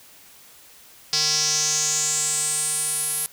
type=tone with band-pass filter sweep; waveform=square; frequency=152.4 Hz; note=D#3; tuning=36 cents flat; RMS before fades=-23 dBFS; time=1.13-3.26 s; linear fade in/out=0 ms; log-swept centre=5100 to 11000 Hz; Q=5.5; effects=white hiss -49 dBFS RMS until 3.32 s